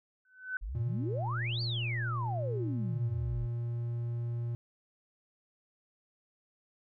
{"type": "tone with exponential growth", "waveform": "sine", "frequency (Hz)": 1512, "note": "F#6", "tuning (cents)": 37, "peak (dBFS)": -29, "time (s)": [0.25, 0.57], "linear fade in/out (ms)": 2, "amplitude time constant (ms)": 69}
{"type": "exponential two-way sweep", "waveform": "sine", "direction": "up then down", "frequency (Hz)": [39.35, 4700, 39.35], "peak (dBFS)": -35, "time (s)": [0.61, 3.47], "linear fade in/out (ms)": 20, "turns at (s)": 1.62}
{"type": "tone", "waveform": "triangle", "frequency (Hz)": 118.3, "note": "A#2", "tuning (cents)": 26, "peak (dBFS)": -30, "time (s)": [0.75, 4.55], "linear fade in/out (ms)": 0}
{"effects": []}